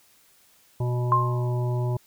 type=harmonic tone; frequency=122.8 Hz; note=B2; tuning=9 cents flat; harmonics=1 / 3 / 5 / 7 / 8; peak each=-23 / -33 / -37 / -40 / -41 dBFS; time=0.8-1.97 s; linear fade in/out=5 ms
type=tone with exponential decay; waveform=sine; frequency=1057 Hz; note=C6; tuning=17 cents sharp; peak=-14 dBFS; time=1.12-1.52 s; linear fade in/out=1 ms; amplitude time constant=85 ms
effects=white hiss -59 dBFS RMS until 2.06 s